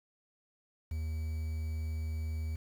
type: tone with quantisation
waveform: triangle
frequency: 79 Hz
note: D#2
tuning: 27 cents sharp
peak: -31 dBFS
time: 0.91-2.56 s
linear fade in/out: 5 ms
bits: 9
effects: none